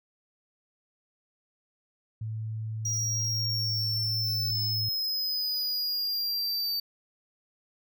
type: tone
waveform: sine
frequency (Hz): 110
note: A2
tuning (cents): 0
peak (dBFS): -31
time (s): 2.21-4.89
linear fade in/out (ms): 5
type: linear sweep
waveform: square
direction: down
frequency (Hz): 5730 to 4600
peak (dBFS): -28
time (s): 2.85-6.8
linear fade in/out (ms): 5
effects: none